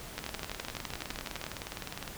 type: two click trains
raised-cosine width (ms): 0.2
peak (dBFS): -18 / -20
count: 16 / 38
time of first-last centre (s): 0.18-1.441 / 0.19-2.078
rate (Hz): 11.9 / 19.6
effects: pink hiss -45 dBFS RMS until 2.17 s